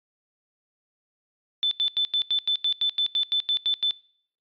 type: tone bursts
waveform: sine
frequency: 3520 Hz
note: A7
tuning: in tune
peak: -20 dBFS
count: 14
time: 1.63-3.909 s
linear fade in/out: 0 ms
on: 82 ms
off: 87 ms
effects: noise-tail reverb RT60 0.6 s tail -24 dB re dry + resampled to 11025 Hz